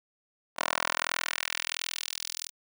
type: tone with high-pass filter sweep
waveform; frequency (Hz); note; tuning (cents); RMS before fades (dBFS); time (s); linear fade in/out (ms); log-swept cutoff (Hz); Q
10% pulse; 41.43; E1; +9; -33; 0.56-2.51; 50; 830 to 5600; 1.2
effects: none